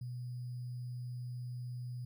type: tone with sample-and-hold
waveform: sine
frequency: 123.47 Hz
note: B2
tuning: in tune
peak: -39 dBFS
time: 0.01-2.05 s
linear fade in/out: 5 ms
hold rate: 4900 Hz
effects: none